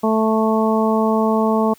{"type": "harmonic tone", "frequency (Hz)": 220, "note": "A3", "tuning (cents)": 0, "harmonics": [1, 2, 3, 4, 5], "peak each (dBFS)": [-17, -20, -22, -23, -24], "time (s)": [0.03, 1.74], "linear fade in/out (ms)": 10, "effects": ["white hiss -51 dBFS RMS until 1.78 s"]}